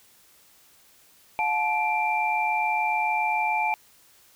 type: tone cluster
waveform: sine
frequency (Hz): 718 / 865 / 2362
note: F5 / A5 / D7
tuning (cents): +48 / -30 / +9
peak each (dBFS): -30 / -24 / -27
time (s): 1.39-3.74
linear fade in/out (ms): 0
effects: white hiss -57 dBFS RMS until 4.35 s